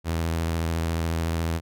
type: tone with vibrato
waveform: sawtooth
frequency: 82.41 Hz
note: E2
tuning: in tune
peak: -20 dBFS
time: 0.04-1.61 s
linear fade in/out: 50 ms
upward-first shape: sine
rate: 14 Hz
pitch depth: 32 cents each way
effects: none